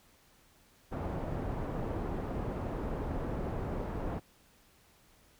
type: low-pass noise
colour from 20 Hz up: pink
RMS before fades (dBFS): -36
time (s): 0.91-4.2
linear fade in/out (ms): 20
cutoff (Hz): 830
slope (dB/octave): 12
effects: pink hiss -64 dBFS RMS until 5.39 s